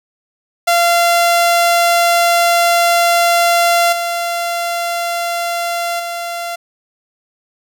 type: tone with level steps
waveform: sawtooth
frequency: 688 Hz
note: F5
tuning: 26 cents flat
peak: -6 / -13 / -17 dBFS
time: 0.67-6.56 s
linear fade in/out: 10 ms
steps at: 3.92 / 5.99 s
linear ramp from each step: 10 ms
effects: none